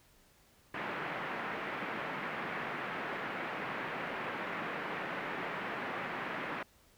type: band-pass noise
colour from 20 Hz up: white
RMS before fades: -39 dBFS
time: 0.74-6.63 s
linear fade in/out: 5 ms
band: 140 to 2100 Hz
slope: 24 dB/octave
effects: pink hiss -65 dBFS RMS until 6.97 s